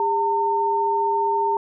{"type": "tone pair together", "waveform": "sine", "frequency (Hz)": [404.2, 907.4], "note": ["G#4", "A#5"], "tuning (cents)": [-47, -47], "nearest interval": "octave + major second", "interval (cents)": 1400, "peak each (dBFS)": [-24, -19], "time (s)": [0, 1.57], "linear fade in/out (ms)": 2, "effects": []}